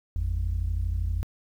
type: tone pair together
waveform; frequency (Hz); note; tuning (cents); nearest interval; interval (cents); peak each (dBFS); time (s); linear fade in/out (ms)
sine; 51.64 / 84.3; G#1 / E2; -9 / +39; minor sixth; 848; -26; 0.16-1.23; 0
effects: tanh soft clip ceiling -20 dBFS + 10-bit